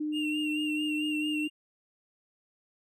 sine tone, 302.9 Hz, D#4, 46 cents flat, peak -29 dBFS, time 0-1.48 s, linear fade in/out 10 ms
triangle tone with vibrato, 2769 Hz, F7, 15 cents flat, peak -31 dBFS, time 0.12-1.5 s, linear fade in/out 50 ms, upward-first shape sine, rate 4.5 Hz, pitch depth 42 cents each way
effects none

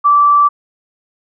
sine tone, 1163 Hz, D6, 17 cents flat, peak -6 dBFS, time 0.04-0.49 s, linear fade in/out 20 ms, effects none

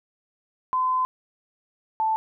sine tone pair in turn, 1023 / 880.2 Hz, C6 / A5, -39 / 0 cents, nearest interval minor third, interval 261 cents, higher first, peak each -20 dBFS, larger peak neither, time 0.73-1.05 / 2-2.16 s, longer first, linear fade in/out 0 ms, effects none

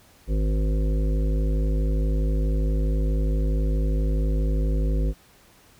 harmonic tone, 52.3 Hz, G#1, 13 cents sharp, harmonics 1 / 3 / 5 / 7 / 9 / 10, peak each -20 / -30 / -34 / -37 / -39 / -40 dBFS, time 0.27-5.14 s, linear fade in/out 50 ms, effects pink hiss -55 dBFS RMS until 5.79 s

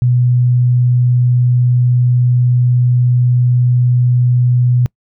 sine tone, 123.47 Hz, B2, in tune, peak -8 dBFS, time 0.02-4.86 s, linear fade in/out 0 ms, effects noise-tail reverb RT60 0.1 s tail -26 dB re dry

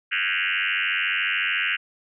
sine tone with frequency modulation, 2182 Hz, C#7, 28 cents flat, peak -21 dBFS, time 0.11-1.77 s, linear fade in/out 20 ms, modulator 93.9 Hz, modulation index 7.8, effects none

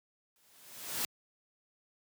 white noise with exponential growth, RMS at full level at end -32 dBFS, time 0.36-1.05 s, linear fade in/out 1 ms, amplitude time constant 150 ms, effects high-pass 100 Hz 12 dB/octave

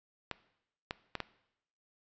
clicks, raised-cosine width 0.3 ms, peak -19 dBFS, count 4, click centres 0.313 / 0.909 / 1.153 / 1.203 s, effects noise-tail reverb RT60 0.8 s tail -18 dB re dry + resampled to 16000 Hz

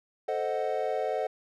triangle chord, A diminished seventh, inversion none, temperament equal, 440 / 523.3 / 622.3 / 740 Hz, A4 / C5 / Eb5 / Gb5, 0 / 0 / 0 / 0 cents, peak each -31 dBFS, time 0.28-1.27 s, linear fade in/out 5 ms, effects none

